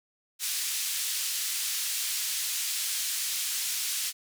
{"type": "band-pass noise", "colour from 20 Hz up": "white", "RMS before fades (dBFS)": -31, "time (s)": [0.39, 4.13], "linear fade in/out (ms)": 50, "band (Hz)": [2600, 11000], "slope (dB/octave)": 12, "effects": []}